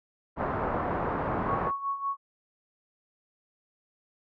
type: low-pass noise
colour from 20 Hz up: white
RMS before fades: -30 dBFS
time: 0.36-1.72 s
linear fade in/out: 50 ms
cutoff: 1200 Hz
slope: 24 dB/octave
type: tone with tremolo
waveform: sine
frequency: 1108.7 Hz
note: C#6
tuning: in tune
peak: -26 dBFS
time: 1.47-2.17 s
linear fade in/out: 50 ms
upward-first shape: sine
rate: 5.3 Hz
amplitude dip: 70%
effects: none